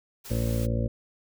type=noise; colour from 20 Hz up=white; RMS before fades=-42 dBFS; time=0.24-0.67 s; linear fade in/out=20 ms
type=harmonic tone; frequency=57.1 Hz; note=A#1; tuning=35 cents flat; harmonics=1 / 2 / 3 / 4 / 5 / 6 / 8 / 9 / 10; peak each=-29 / -27 / -41 / -32 / -40 / -40 / -41 / -36 / -38 dBFS; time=0.3-0.88 s; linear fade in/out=10 ms
effects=none